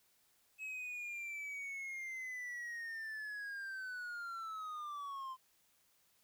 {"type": "linear sweep", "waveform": "triangle", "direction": "down", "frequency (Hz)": [2576, 1030], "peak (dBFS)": -40, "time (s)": [0.58, 5.37], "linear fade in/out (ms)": 50, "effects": ["white hiss -73 dBFS RMS until 6.23 s"]}